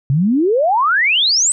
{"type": "exponential sweep", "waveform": "sine", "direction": "up", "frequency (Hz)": [128.4, 8372], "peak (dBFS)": -11, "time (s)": [0.1, 1.52], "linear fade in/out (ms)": 0, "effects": []}